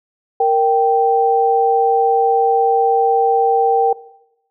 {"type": "tone pair together", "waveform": "sine", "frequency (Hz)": [464.8, 781], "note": ["A#4", "G5"], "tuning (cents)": [-5, -7], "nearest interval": "major sixth", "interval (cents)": 898, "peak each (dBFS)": [-15, -13], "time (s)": [0.4, 3.93], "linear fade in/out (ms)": 5, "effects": ["noise-tail reverb RT60 0.8 s tail -18 dB re dry"]}